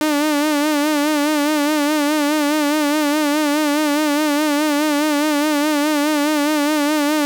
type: tone with vibrato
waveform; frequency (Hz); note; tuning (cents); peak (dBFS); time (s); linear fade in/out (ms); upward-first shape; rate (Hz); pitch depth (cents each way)
sawtooth; 297.7; D4; +24; -11; 0.01-7.25; 0; sine; 4.8; 67
effects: 8-bit